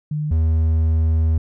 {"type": "tone pair in turn", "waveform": ["sine", "triangle"], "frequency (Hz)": [151, 79.99], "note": ["D3", "D#2"], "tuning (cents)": [48, 48], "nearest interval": "major seventh", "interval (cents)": 1100, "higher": "first", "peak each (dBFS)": [-20, -12], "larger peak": "second", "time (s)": [[0.11, 0.31], [0.31, 1.38]], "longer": "second", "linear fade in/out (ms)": 5, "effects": []}